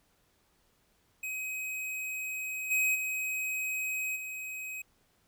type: tone with level steps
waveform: square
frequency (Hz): 2530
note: D#7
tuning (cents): +28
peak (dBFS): -35 / -26 / -32 / -38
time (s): 1.23-4.82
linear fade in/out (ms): 5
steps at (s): 2.7 / 2.94 / 4.15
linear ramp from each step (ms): 20
effects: pink hiss -70 dBFS RMS until 5.27 s